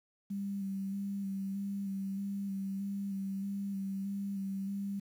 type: tone with vibrato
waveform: sine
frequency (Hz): 196.7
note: G3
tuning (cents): +6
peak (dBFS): -34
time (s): 0.3-5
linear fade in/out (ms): 10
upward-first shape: square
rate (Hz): 1.6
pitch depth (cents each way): 19
effects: 10-bit